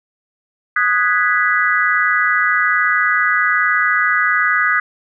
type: chord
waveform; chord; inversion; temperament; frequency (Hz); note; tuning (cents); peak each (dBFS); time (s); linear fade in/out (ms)
sine; G# minor seventh; second; equal; 1244.5 / 1480 / 1661.2 / 1975.5; D#6 / F#6 / G#6 / B6; 0 / 0 / 0 / 0; -18; 0.76-4.8; 5
effects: none